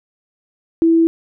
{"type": "tone", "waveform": "sine", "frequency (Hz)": 329.6, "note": "E4", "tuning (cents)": 0, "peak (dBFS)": -9, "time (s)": [0.82, 1.07], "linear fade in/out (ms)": 0, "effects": []}